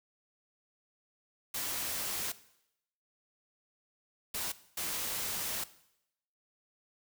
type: noise bursts at uneven times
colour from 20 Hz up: white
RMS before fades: -36 dBFS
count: 3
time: 1.54-2.32 / 4.34-4.52 / 4.77-5.64 s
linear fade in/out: 5 ms
effects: noise-tail reverb RT60 0.8 s tail -17 dB re dry